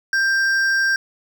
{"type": "tone pair together", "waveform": "triangle", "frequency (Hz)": [1583, 5572], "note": ["G6", "F8"], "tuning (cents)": [17, -5], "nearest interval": "octave + minor seventh", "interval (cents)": 2178, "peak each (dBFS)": [-14, -26], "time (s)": [0.13, 0.96], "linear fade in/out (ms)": 2, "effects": []}